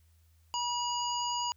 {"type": "harmonic tone", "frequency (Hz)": 965, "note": "B5", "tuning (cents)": -40, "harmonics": [1, 3, 5, 7], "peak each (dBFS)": [-32, -37, -39, -40], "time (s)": [0.54, 1.52], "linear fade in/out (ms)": 0, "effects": ["added 81 Hz sine -61 dBFS peak until 1.56 s", "white hiss -73 dBFS RMS until 1.56 s"]}